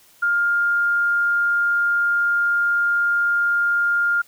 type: tone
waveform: sine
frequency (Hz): 1406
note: F6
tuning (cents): +11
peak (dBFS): -16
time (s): 0.22-4.22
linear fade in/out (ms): 10
effects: white hiss -53 dBFS RMS until 4.27 s